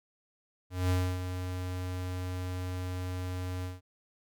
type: tone with ADSR envelope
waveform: square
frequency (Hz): 91.2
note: F#2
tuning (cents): -24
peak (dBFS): -25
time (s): 0.7-3.81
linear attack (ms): 200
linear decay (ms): 280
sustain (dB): -9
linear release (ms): 170
effects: none